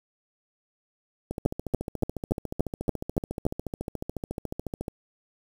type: two click trains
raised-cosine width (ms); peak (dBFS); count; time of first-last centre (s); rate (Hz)
2; -9 / -18; 8 / 51; 1.46-3.466 / 1.31-4.881; 3.49 / 14
effects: 7-bit